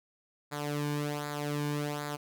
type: tone with flanger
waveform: sawtooth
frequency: 146.83 Hz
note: D3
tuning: in tune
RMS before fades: -34 dBFS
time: 0.51-2.17 s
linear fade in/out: 20 ms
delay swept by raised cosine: 0.34 to 1.54 ms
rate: 1.3 Hz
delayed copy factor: -0.7
effects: none